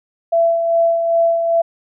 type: tone with tremolo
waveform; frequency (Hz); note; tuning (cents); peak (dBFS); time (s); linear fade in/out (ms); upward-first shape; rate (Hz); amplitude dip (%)
sine; 670; E5; +28; -10; 0.32-1.62; 10; sine; 2.5; 45
effects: none